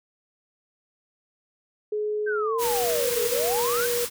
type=tone with pitch glide; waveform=sine; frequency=422.5 to 479.8 Hz; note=G#4 to A#4; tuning=+30 to +50 cents; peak=-24 dBFS; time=1.92-4.05 s; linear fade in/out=5 ms; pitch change=+220 cents; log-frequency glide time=2.41-2.67 s
type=exponential two-way sweep; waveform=sine; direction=down then up; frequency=1599 to 417.4 to 1599 Hz; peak=-27 dBFS; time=2.26-3.87 s; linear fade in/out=20 ms; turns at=3.23 s
type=band-stop noise; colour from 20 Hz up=white; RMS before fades=-29 dBFS; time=2.58-4.1 s; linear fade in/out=50 ms; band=550 to 860 Hz; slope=96 dB/octave
effects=none